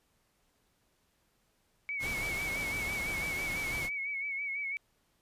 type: tone with vibrato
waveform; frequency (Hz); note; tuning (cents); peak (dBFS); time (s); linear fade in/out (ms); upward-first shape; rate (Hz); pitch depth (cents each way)
sine; 2234; C#7; +13; -33; 1.89-4.77; 0; sine; 6; 55
type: noise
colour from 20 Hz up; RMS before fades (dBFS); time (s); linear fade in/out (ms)
pink; -40; 1.99-3.9; 50
effects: pink hiss -73 dBFS RMS until 5.21 s + resampled to 32000 Hz